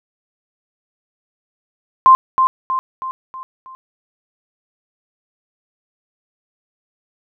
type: tone with echo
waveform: sine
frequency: 1046.5 Hz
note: C6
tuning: in tune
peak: -4 dBFS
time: 2.06-2.15 s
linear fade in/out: 0 ms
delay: 320 ms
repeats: 5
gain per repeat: -6 dB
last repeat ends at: 3.75 s
effects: none